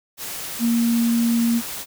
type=tone in noise; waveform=sine; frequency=233.2 Hz; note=A#3; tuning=1 cent sharp; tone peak=-16 dBFS; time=0.59-1.62 s; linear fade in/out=50 ms; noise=white; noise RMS=-31 dBFS; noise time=0.17-1.86 s; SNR=+12 dB; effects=none